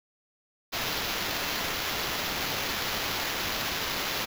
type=noise with sample-and-hold; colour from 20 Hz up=violet; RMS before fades=-31 dBFS; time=0.72-4.26 s; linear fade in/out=20 ms; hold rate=8820 Hz; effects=none